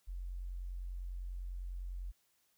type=tone; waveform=sine; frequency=45 Hz; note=F#1; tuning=47 cents flat; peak=-39 dBFS; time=0.07-2.12 s; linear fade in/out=20 ms; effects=white hiss -75 dBFS RMS until 2.57 s